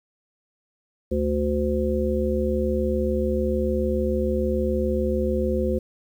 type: harmonic tone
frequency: 73.42 Hz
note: D2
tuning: in tune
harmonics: 1 / 3 / 5 / 7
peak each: -26 / -26 / -26 / -26 dBFS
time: 1.11-5.79 s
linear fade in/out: 10 ms
effects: 9-bit